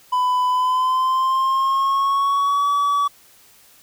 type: tone with pitch glide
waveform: triangle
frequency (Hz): 1000 to 1142.1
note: B5 to D6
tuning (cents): +21 to -49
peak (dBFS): -14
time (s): 0.12-3.08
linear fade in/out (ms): 10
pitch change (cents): +230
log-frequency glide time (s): 0.48-2.69
effects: white hiss -51 dBFS RMS until 3.82 s